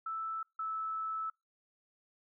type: tone pair in turn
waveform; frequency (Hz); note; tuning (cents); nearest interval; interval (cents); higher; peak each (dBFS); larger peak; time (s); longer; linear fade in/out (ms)
sine; 1318.5 / 1308.6; E6 / E6; 0 / -13; unison; 13; first; -35 / -34; second; 0.06-0.43 / 0.59-1.3; second; 5
effects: noise-tail reverb RT60 0.2 s tail -26 dB re dry